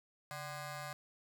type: ring-modulated tone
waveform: 15% pulse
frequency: 448.1 Hz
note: A4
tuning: 32 cents sharp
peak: -33 dBFS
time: 0.31-0.93 s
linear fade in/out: 0 ms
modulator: 308 Hz
effects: none